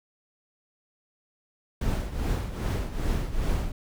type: noise with tremolo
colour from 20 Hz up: brown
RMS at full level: -24 dBFS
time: 1.81-3.72 s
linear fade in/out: 5 ms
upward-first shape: triangle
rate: 2.5 Hz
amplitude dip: 75%
effects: none